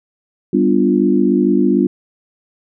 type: chord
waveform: sine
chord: G dominant seventh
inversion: none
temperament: equal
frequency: 196 / 246.9 / 293.7 / 349.2 Hz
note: G3 / B3 / D4 / F4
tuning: 0 / 0 / 0 / 0 cents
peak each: -16 dBFS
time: 0.53-1.87 s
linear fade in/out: 5 ms
effects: none